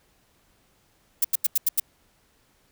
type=noise bursts; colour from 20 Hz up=violet; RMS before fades=-20 dBFS; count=6; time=1.22-1.8 s; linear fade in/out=5 ms; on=25 ms; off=86 ms; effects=pink hiss -64 dBFS RMS until 2.71 s